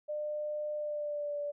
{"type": "tone with pitch glide", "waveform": "sine", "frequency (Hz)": [600, 581.6], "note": ["D5", "D5"], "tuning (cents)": [37, -17], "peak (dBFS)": -33, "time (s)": [0.08, 1.52], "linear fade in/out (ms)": 20, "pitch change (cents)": -54, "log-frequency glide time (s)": [0.75, 1.39], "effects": []}